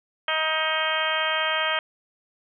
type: harmonic tone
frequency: 315 Hz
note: D#4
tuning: 21 cents sharp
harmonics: 2 / 3 / 4 / 5 / 6 / 7 / 8 / 9 / 10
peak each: -30 / -32 / -29 / -29 / -31 / -32 / -33 / -35 / -29 dBFS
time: 0.28-1.79 s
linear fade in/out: 2 ms
effects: none